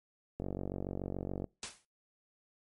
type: click train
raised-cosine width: 2 ms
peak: -24 dBFS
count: 50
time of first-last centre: 0.4-1.443 s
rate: 47 Hz
type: noise with exponential decay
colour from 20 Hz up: white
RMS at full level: -36 dBFS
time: 1.63-1.85 s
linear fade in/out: 1 ms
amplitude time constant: 46 ms
effects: noise-tail reverb RT60 0.3 s tail -26 dB re dry + MP3 48 kbps